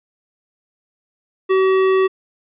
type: tone with hard clipping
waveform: triangle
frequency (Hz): 380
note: F#4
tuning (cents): +46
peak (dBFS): -14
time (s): 1.49-2.08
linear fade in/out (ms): 20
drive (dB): 18
effects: resampled to 8000 Hz